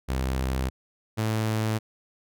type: tone pair in turn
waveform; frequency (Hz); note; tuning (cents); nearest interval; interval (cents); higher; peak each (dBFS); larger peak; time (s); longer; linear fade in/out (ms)
sawtooth; 65.2 / 109.65; C2 / A2; -5 / -6; major sixth; 899; second; -21 / -20; second; 0.08-0.7 / 1.17-1.79; neither; 20
effects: none